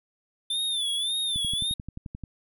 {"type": "tone with vibrato", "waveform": "square", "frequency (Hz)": 3529, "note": "A7", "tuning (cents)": 4, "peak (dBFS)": -26, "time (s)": [0.5, 1.74], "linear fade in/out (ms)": 5, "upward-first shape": "sine", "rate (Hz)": 1.8, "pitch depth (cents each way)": 100}
{"type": "click train", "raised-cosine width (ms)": 5, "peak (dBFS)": -24, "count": 11, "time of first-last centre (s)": [1.36, 2.237], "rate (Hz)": 11.4}
{"effects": []}